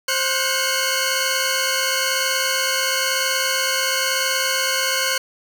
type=tone cluster; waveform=15% pulse; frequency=528 / 1447 / 1528 / 2181 Hz; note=C5 / F#6 / G6 / C#7; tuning=+16 / -39 / -45 / -29 cents; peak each=-18 dBFS; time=0.08-5.18 s; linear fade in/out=5 ms; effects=8-bit